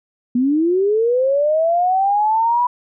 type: linear sweep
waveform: sine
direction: up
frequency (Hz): 237.2 to 987.8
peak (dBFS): -13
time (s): 0.35-2.67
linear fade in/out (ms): 5
effects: none